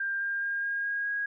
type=tone with pitch steps; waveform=sine; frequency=1593 / 1603.2 / 1613.4 / 1623.7 / 1634 / 1644.4 Hz; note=G6 / G6 / G6 / G#6 / G#6 / G#6; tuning=+27 / +38 / +49 / -40 / -29 / -18 cents; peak=-28 dBFS; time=0-1.26 s; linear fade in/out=5 ms; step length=210 ms; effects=none